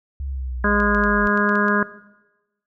sine exponential sweep, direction down, 69.8 to 49 Hz, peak -25 dBFS, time 0.2-1.27 s, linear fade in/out 0 ms
harmonic tone, 205.7 Hz, G#3, 16 cents flat, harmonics 1 / 2 / 3 / 5 / 6 / 7 / 8, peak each -21 / -25 / -27 / -25 / -27 / -25 / -21 dBFS, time 0.64-1.83 s, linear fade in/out 2 ms
clicks, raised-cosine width 0.2 ms, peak -23 dBFS, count 8, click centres 0.802 / 0.948 / 1.038 / 1.272 / 1.375 / 1.492 / 1.555 / 1.683 s
effects noise-tail reverb RT60 1.0 s tail -17 dB re dry

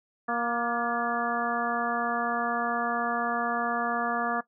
harmonic tone with a mistuned harmonic, 235.8 Hz, A#3, 20 cents sharp, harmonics 1 / 2 / 3 / 4 / 5 / 6 / 7, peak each -34 / -36 / -31 / -37 / -31 / -36 / -33 dBFS, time 0.28-4.41 s, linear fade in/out 10 ms, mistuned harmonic 7, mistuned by +47 cents, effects noise-tail reverb RT60 0.1 s tail -18 dB re dry

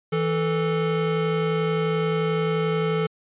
square tone pair together, 163.31 / 438.5 Hz, E3 / A4, -16 / -6 cents, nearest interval octave + perfect fourth, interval 1710 cents, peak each -25 / -24 dBFS, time 0.12-3.07 s, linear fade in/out 10 ms, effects resampled to 8000 Hz

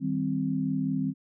sine chord, C minor, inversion first, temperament just, 156.98 / 196.22 / 261.6 Hz, Eb3 / G3 / C4, +16 / +2 / 0 cents, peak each -31 / -31 / -28 dBFS, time 0-1.14 s, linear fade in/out 50 ms, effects none

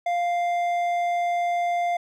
triangle tone with hard clipping, 698.5 Hz, F5, in tune, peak -23 dBFS, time 0.06-1.97 s, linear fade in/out 5 ms, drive 10 dB, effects none

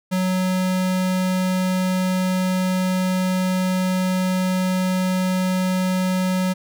square tone, 185 Hz, F#3, in tune, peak -19 dBFS, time 0.11-6.54 s, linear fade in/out 20 ms, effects none

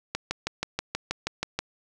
click train, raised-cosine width 0.2 ms, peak -10 dBFS, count 10, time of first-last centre 0.15-1.59 s, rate 6.25 Hz, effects none

